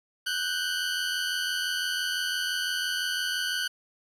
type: tone pair together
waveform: 20% pulse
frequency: 1480 / 1565.9 Hz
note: F#6 / G6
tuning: 0 / -2 cents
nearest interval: minor second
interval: 98 cents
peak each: -24 / -27 dBFS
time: 0.26-3.68 s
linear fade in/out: 10 ms
effects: low-pass 12000 Hz 12 dB/octave + 9-bit

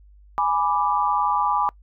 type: chord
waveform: sine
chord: G# diminished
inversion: none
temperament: equal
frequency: 830.6 / 987.8 / 1174.7 Hz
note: G#5 / B5 / D6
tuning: 0 / 0 / 0 cents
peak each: -23 dBFS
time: 0.38-1.69 s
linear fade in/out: 0 ms
effects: noise-tail reverb RT60 0.1 s tail -24 dB re dry + added 50 Hz sine -47 dBFS peak until 1.82 s

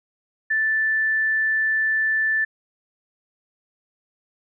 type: tone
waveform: sine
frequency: 1760 Hz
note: A6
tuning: in tune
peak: -18 dBFS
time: 0.5-2.45 s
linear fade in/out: 10 ms
effects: none

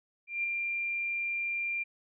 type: tone with ADSR envelope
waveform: sine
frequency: 2383 Hz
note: D7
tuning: 25 cents sharp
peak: -27 dBFS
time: 0.27-1.84 s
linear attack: 170 ms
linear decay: 4 ms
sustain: -3 dB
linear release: 17 ms
effects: none

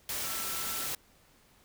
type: tone in noise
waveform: sine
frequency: 1338 Hz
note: E6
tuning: 25 cents sharp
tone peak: -44 dBFS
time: 0.24-0.87 s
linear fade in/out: 2 ms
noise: white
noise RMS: -35 dBFS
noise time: 0.09-0.95 s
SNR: -12 dB
effects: pink hiss -63 dBFS RMS until 1.64 s

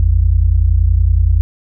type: tone pair together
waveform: sine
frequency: 53.36 / 84 Hz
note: G#1 / E2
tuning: +48 / +33 cents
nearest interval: minor sixth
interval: 785 cents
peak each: -11 dBFS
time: 0-1.41 s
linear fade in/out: 0 ms
effects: none

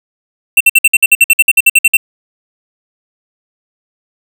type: tone bursts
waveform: square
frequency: 2700 Hz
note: E7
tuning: 41 cents sharp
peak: -3 dBFS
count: 16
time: 0.57-1.97 s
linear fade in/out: 5 ms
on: 35 ms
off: 56 ms
effects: none

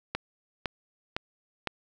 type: click train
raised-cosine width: 0.3 ms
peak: -13 dBFS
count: 4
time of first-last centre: 0.15-1.673 s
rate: 1.97 Hz
effects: none

